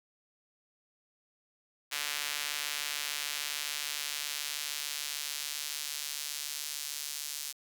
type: tone with high-pass filter sweep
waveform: sawtooth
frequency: 146.83 Hz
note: D3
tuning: in tune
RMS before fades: -37 dBFS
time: 1.91-7.53 s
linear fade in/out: 20 ms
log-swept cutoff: 2300 to 5200 Hz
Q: 0.83
effects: none